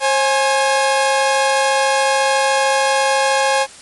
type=tone pair together; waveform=sawtooth; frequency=537 / 832.4 Hz; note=C5 / G#5; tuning=+45 / +4 cents; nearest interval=minor sixth; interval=759 cents; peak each=-12 dBFS; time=0-3.67 s; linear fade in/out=50 ms; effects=white hiss -39 dBFS RMS until 3.81 s + MP3 48 kbps